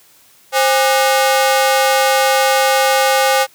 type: ring-modulated tone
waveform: sawtooth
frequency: 672 Hz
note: E5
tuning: 33 cents sharp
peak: -4 dBFS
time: 0.52-3.47 s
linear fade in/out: 50 ms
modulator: 143 Hz
effects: white hiss -49 dBFS RMS until 3.54 s + high-pass 80 Hz 12 dB/octave